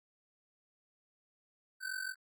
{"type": "ring-modulated tone", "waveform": "square", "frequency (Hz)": 1529, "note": "G6", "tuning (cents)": -44, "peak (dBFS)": -35, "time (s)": [1.8, 2.15], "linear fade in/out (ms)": 50, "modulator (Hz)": 22.9, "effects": ["Opus 48 kbps"]}